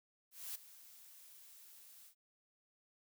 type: noise with ADSR envelope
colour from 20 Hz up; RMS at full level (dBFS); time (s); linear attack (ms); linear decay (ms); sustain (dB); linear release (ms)
blue; -43; 0.31-2.15; 240; 10; -16; 88
effects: none